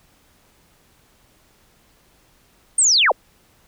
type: linear sweep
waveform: sine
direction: down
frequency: 8870 to 380 Hz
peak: -12 dBFS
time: 2.78-3.12 s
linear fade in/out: 5 ms
effects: pink hiss -57 dBFS RMS until 3.67 s